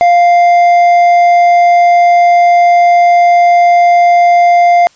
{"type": "tone with hard clipping", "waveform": "sine", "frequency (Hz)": 698.5, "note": "F5", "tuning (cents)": 0, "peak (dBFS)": -5, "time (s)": [0.01, 4.87], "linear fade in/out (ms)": 0, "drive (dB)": 5, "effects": ["white hiss -46 dBFS RMS until 4.95 s", "resampled to 16000 Hz"]}